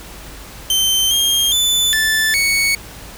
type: tone with pitch steps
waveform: sawtooth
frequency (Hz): 3100 / 3217 / 3500 / 1757 / 2222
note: G7 / G7 / A7 / A6 / C#7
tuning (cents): -20 / +44 / -10 / -3 / +4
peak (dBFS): -10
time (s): 0.7-2.75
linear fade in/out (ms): 2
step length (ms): 410
effects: added 50 Hz sine -38 dBFS peak until 3.17 s + pink hiss -36 dBFS RMS until 3.17 s